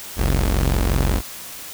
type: tone pair together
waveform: sawtooth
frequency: 45.46 / 66.7 Hz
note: F#1 / C2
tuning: -30 / +34 cents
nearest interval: perfect fifth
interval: 664 cents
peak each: -14 / -17 dBFS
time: 0.16-1.22 s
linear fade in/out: 50 ms
effects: white hiss -35 dBFS RMS until 1.73 s